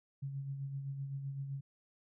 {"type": "tone with tremolo", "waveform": "sine", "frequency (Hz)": 137.8, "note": "C#3", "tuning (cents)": -10, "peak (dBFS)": -36, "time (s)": [0.22, 1.61], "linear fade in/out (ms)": 10, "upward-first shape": "sine", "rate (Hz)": 7.8, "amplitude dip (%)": 45, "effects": []}